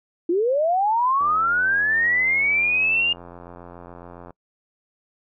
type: linear sweep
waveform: sine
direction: up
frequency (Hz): 325.3 to 2833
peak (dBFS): -17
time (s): 0.29-3.13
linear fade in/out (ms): 5
type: click train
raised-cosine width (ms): 1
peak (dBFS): -26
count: 271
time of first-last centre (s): 1.21-4.306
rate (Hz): 87.2
effects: noise-tail reverb RT60 0.1 s tail -25 dB re dry